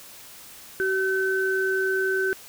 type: tone pair together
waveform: sine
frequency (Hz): 381.1 / 1527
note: G4 / G6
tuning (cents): -49 / -46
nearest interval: 2 octaves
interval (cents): 2403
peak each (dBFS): -24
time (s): 0.8-2.33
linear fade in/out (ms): 0
effects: white hiss -45 dBFS RMS until 2.48 s